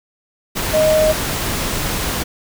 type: tone in noise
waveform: sine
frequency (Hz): 622.3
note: D#5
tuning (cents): 0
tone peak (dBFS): -11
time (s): 0.73-1.13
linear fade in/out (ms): 20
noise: pink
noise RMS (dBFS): -21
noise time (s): 0.55-2.24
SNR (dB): +7
effects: none